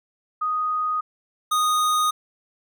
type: tone pair in turn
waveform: sine / square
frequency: 1244.5 / 1239.2 Hz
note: D#6 / D#6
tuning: 0 / -7 cents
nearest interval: unison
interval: 7 cents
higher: first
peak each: -21 / -19 dBFS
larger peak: second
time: 0.41-1.01 / 1.51-2.11 s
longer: neither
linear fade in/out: 10 ms
effects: none